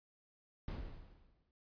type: noise with exponential decay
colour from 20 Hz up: brown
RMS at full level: -39 dBFS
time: 0.68-1.51 s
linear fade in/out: 1 ms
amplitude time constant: 180 ms
effects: resampled to 11025 Hz